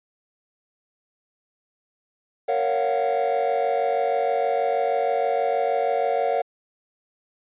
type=chord; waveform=triangle; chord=Gb major seventh; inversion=first; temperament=just; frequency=462.5 / 555 / 693.7 / 740 Hz; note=Bb4 / Db5 / F5 / Gb5; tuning=-14 / +2 / -12 / 0 cents; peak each=-23 / -23 / -23 / -23 dBFS; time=2.48-6.42 s; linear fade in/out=10 ms; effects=tanh soft clip ceiling -12 dBFS + resampled to 8000 Hz